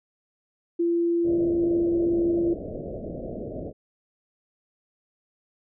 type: tone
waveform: sine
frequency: 340.9 Hz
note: F4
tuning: 42 cents flat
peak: -20 dBFS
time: 0.79-2.54 s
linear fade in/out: 10 ms
type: low-pass noise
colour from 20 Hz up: white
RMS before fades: -34 dBFS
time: 1.23-3.73 s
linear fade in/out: 50 ms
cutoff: 650 Hz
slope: 96 dB/octave
effects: none